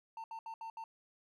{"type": "tone bursts at uneven times", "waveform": "triangle", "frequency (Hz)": 900, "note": "A5", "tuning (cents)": 39, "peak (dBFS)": -40, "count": 5, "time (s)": [[0.17, 0.24], [0.31, 0.39], [0.46, 0.54], [0.61, 0.7], [0.77, 0.84]], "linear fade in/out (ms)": 2, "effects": []}